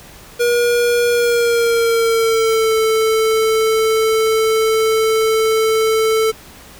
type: tone with pitch glide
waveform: square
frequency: 478.8 to 441.6 Hz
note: A#4 to A4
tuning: +46 to +6 cents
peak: -13 dBFS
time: 0.39-6.32 s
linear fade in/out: 20 ms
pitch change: -140 cents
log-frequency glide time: 1.11-2.76 s
effects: pink hiss -40 dBFS RMS until 6.79 s